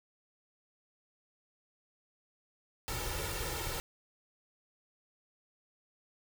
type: noise with comb filter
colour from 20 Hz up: pink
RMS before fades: -37 dBFS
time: 2.88-3.8 s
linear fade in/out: 0 ms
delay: 2.2 ms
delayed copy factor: +0.7
effects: none